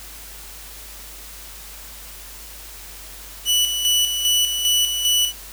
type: tone with tremolo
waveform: sawtooth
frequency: 2960 Hz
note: F#7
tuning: in tune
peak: -12 dBFS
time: 3.45-5.33 s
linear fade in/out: 50 ms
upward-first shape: square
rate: 2.5 Hz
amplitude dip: 50%
effects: added 50 Hz sine -42 dBFS peak until 5.52 s + white hiss -39 dBFS RMS until 5.52 s